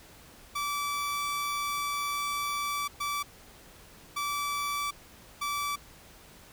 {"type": "tone bursts at uneven times", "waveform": "sawtooth", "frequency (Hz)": 1157, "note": "D6", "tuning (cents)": -26, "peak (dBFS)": -26, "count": 4, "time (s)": [[0.55, 2.88], [3, 3.23], [4.16, 4.91], [5.41, 5.76]], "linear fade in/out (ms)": 10, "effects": ["pink hiss -53 dBFS RMS until 6.52 s"]}